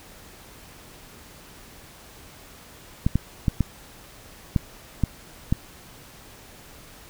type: clicks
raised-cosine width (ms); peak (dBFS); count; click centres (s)
5; -7; 7; 3.065 / 3.156 / 3.482 / 3.607 / 4.562 / 5.037 / 5.525
effects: pink hiss -47 dBFS RMS until 7.09 s